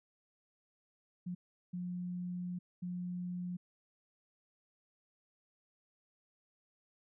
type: tone bursts at uneven times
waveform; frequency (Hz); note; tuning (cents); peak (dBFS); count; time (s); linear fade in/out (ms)
sine; 178.5; F3; +38; -37; 3; 1.26-1.35 / 1.73-2.59 / 2.82-3.57; 10
effects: none